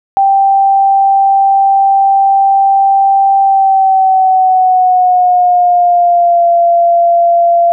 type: tone with pitch glide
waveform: sine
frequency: 784 to 686.5 Hz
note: G5 to F5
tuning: 0 to -30 cents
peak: -5 dBFS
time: 0.17-7.72 s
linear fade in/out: 0 ms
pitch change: -230 cents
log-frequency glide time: 3.41-6.46 s
effects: none